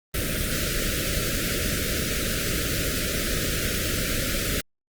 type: band-stop noise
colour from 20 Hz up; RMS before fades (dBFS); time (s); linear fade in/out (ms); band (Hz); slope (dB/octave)
pink; -26; 0.14-4.61; 5; 630 to 1300; 96
effects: Opus 32 kbps

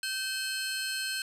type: tone cluster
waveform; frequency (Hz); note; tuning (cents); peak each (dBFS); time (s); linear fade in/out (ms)
30% pulse; 1547 / 2588 / 4238; G6 / E7 / C8; -23 / -32 / +21; -32 / -36 / -32; 0.03-1.22; 2
effects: resampled to 32000 Hz + 11-bit

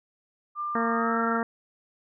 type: tone with pitch glide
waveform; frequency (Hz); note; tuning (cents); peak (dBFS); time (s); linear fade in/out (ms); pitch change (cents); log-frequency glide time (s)
sine; 1193 to 1354.7; D6 to E6; +27 to +47; -28; 0.55-1.41; 50; +220; 0.9-1.19
type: harmonic tone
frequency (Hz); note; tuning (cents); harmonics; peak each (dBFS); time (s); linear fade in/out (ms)
230; A#3; -23; 1 / 2 / 3 / 4 / 5 / 6 / 7 / 8; -28 / -31 / -33 / -34 / -35 / -36 / -36 / -37; 0.75-1.43; 2
effects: none

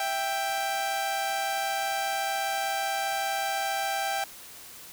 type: tone pair together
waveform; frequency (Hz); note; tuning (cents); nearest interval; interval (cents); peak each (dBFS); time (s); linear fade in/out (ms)
sawtooth; 660.9 / 786; E5 / G5; +4 / +4; minor third; 300; -31 / -24; 0-4.24; 2
effects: white hiss -46 dBFS RMS until 4.92 s

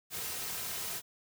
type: noise with comb filter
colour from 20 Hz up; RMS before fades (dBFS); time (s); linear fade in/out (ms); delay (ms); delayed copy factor
white; -38; 0.1-1.02; 50; 3.5; -0.5
effects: none

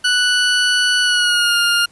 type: tone with pitch glide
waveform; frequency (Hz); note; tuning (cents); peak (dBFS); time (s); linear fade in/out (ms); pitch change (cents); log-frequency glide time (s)
20% pulse; 1480 to 1410.7; F#6 to F6; 0 to +17; -8; 0.04-1.86; 10; -83; 1.02-1.57
effects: pink hiss -51 dBFS RMS until 1.91 s + resampled to 24000 Hz

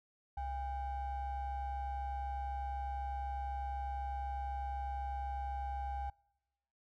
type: ring-modulated tone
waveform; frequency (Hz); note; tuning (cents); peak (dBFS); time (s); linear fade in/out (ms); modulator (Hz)
triangle; 370; F#4; 0; -32; 0.37-6.1; 5; 436
effects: noise-tail reverb RT60 1.0 s tail -26 dB re dry

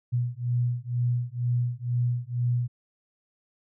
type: beating tone pair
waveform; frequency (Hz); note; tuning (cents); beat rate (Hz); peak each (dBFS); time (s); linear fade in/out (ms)
sine; 120.7 / 122.8; B2 / B2; -39 / -9; 2.1; -27; 0.12-2.68; 20
effects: none

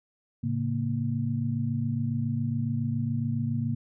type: tone cluster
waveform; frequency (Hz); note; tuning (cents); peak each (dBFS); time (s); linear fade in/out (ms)
sine; 110.6 / 137.8 / 232.5; A2 / C#3 / A#3; +9 / -10 / -4; -30; 0.43-3.75; 10
effects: none

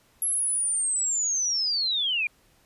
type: linear sweep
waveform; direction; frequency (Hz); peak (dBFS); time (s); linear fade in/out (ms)
sine; down; 11280 to 2349; -23; 0.22-2.27; 2
effects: pink hiss -62 dBFS RMS until 2.65 s + resampled to 32000 Hz

